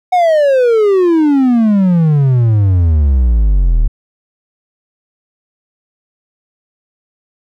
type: exponential sweep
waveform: triangle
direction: down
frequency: 744 to 37.04 Hz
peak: -5 dBFS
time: 0.12-3.88 s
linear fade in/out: 10 ms
effects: none